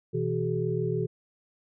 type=tone cluster; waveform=sine; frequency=124.1 / 163 / 378.2 / 424.8 Hz; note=B2 / E3 / F#4 / G#4; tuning=+9 / -19 / +38 / +39 cents; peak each=-31 dBFS; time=0.13-1.07 s; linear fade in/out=20 ms; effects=none